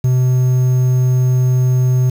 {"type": "tone with quantisation", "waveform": "triangle", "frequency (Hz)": 127, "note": "B2", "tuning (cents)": 49, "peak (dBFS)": -8, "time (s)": [0.04, 2.1], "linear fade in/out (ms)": 5, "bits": 6, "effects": []}